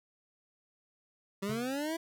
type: linear sweep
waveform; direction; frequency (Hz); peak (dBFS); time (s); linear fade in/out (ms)
25% pulse; up; 191.2 to 334.7; -29; 1.42-1.97; 10
type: tone with exponential decay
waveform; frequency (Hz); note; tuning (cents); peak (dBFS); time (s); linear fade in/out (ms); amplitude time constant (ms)
square; 135.3; C#3; -42; -36; 1.49-1.82; 5; 70
effects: none